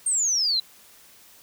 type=exponential sweep; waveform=sine; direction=down; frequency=8840 to 3951 Hz; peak=-20 dBFS; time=0.06-0.6 s; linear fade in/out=5 ms; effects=white hiss -52 dBFS RMS until 1.42 s